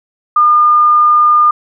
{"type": "tone", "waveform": "sine", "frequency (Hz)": 1211, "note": "D#6", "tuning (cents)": -47, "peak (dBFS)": -5, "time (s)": [0.36, 1.51], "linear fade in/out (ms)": 5, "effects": []}